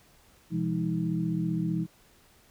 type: tone cluster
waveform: sine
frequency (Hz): 125 / 168.5 / 203.9 / 315.5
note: B2 / E3 / G#3 / D#4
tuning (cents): +21 / +38 / -32 / +24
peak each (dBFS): -36 / -28 / -34 / -33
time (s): 0.5-1.87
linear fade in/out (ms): 50
effects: pink hiss -60 dBFS RMS until 2.5 s